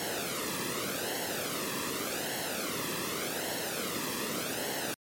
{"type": "noise with flanger", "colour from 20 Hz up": "pink", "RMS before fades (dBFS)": -34, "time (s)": [0, 4.94], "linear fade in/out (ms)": 0, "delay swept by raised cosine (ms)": [0.82, 1.37], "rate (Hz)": 0.85, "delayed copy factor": -0.65, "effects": ["high-pass 150 Hz 12 dB/octave", "MP3 64 kbps"]}